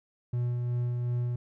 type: tone with tremolo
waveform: triangle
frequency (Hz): 121.6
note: B2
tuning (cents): -26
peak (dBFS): -24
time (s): 0.33-1.36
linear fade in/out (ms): 5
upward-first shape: sine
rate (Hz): 2.7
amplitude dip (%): 25
effects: none